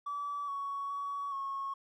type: tone with pitch steps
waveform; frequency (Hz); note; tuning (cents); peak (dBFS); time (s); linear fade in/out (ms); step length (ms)
triangle; 1151 / 1117 / 1127 / 1095; D6 / C#6 / C#6 / C#6; -35 / +13 / +28 / -22; -31; 0.06-1.74; 10; 420
effects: tanh soft clip ceiling -32 dBFS